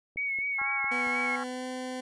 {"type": "click train", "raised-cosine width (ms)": 2, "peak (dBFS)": -36, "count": 5, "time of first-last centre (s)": [0.16, 1.071], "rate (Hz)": 4.39}
{"type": "tone with vibrato", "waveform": "sine", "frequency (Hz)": 2217, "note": "C#7", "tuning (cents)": 0, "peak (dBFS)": -28, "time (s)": [0.17, 1.36], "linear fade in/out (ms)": 5, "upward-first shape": "sine", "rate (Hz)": 4.1, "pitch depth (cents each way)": 37}
{"type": "harmonic tone", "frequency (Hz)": 273.7, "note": "C#4", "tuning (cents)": -22, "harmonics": [3, 4, 5, 6, 7], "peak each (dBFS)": [-37, -38, -37, -40, -46], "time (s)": [0.58, 1.44], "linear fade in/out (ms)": 10}
{"type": "tone with pitch glide", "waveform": "20% pulse", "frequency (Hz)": [246.9, 255.2], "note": ["B3", "C4"], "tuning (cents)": [0, -43], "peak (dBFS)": -29, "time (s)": [0.91, 2.01], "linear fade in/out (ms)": 10, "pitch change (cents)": 57, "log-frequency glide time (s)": [1.2, 1.66]}
{"effects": ["resampled to 24000 Hz"]}